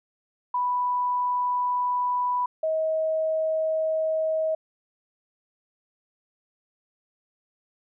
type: tone pair in turn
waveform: sine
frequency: 987.8 / 634.8 Hz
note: B5 / D#5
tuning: 0 / +35 cents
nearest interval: minor sixth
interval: 765 cents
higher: first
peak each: -22 dBFS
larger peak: neither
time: 0.54-2.46 / 2.63-4.55 s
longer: neither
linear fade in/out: 5 ms
effects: none